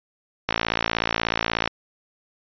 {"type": "click train", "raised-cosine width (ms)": 0.3, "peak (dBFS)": -4, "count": 68, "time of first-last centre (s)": [0.49, 1.676], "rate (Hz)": 56.5, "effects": ["resampled to 11025 Hz"]}